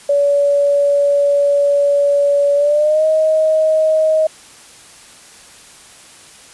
sine tone with pitch glide, 570 to 628.8 Hz, C#5 to D#5, +48 to +18 cents, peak -10 dBFS, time 0.09-4.27 s, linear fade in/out 5 ms, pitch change +170 cents, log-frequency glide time 2.55-3.05 s, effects white hiss -41 dBFS RMS until 6.53 s + resampled to 24000 Hz

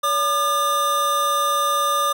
square tone pair together, 568.2 / 1204 Hz, C#5 / D6, +43 / +43 cents, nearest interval octave + minor second, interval 1300 cents, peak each -27 / -19 dBFS, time 0.03-2.13 s, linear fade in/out 10 ms, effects none

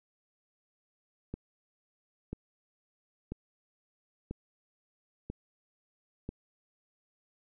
click train, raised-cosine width 3 ms, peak -24 dBFS, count 6, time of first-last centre 1.34-6.29 s, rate 1.01 Hz, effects none

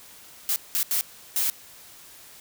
blue noise bursts at uneven times, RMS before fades -24 dBFS, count 4, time 0.49-0.56 / 0.75-0.83 / 0.91-1.01 / 1.36-1.5 s, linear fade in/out 0 ms, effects white hiss -48 dBFS RMS until 2.4 s

